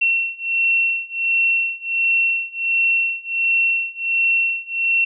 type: beating tone pair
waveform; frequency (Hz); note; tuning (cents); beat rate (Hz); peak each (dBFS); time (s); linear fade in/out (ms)
sine; 2715 / 2716.4; F7 / F7; -50 / -49; 1.4; -20 / -19; 0.01-5.05; 10
effects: none